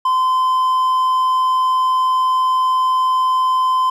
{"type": "tone", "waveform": "triangle", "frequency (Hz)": 1029, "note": "C6", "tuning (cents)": -29, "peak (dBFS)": -11, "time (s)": [0.05, 3.9], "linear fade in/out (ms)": 5, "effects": []}